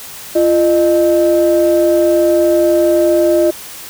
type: tone pair together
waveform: sine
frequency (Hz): 343.5 / 612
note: F4 / D#5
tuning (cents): -29 / -29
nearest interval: minor seventh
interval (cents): 1000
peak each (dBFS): -10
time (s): 0.35-3.51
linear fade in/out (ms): 10
effects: tanh soft clip ceiling -3 dBFS + white hiss -31 dBFS RMS until 3.89 s